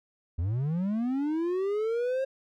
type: linear sweep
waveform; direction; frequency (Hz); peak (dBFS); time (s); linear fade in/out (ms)
triangle; up; 77 to 540; -24; 0.38-2.25; 10
effects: none